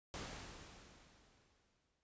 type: noise with exponential decay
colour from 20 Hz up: pink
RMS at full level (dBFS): -45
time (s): 0.14-2.03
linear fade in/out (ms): 0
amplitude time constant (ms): 410
effects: resampled to 16000 Hz